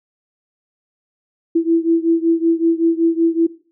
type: beating tone pair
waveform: sine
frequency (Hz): 329.6 / 334.9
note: E4 / E4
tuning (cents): 0 / +27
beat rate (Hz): 5.3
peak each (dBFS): -15 / -16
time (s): 1.55-3.47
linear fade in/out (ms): 10
effects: noise-tail reverb RT60 0.4 s tail -18 dB re dry